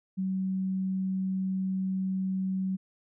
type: tone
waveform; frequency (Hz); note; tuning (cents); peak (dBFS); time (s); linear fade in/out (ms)
sine; 189.2; F#3; +39; -27; 0.17-2.77; 20
effects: none